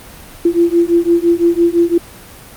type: beating tone pair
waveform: sine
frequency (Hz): 338.7 / 344.6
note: E4 / F4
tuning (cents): +47 / -23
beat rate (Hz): 5.9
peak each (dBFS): -12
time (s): 0.45-1.98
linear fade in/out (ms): 5
effects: pink hiss -36 dBFS RMS until 2.56 s + Opus 32 kbps